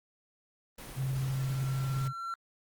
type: noise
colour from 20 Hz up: pink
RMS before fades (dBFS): -45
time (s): 0.78-2.08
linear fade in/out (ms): 5
type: tone with exponential growth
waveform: triangle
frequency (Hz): 1357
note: E6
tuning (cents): +50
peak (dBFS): -31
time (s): 0.82-2.34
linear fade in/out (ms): 1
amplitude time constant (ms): 330
type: tone with vibrato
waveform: sine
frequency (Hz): 132.7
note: C3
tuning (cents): +25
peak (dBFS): -29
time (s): 0.95-2.13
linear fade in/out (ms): 50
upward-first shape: square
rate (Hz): 20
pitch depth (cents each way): 43
effects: Opus 24 kbps